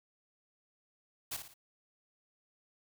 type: noise with echo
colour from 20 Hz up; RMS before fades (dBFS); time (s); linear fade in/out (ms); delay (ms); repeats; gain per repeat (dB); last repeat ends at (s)
white; -38; 1.31-1.37; 10; 57; 3; -7; 1.541
effects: none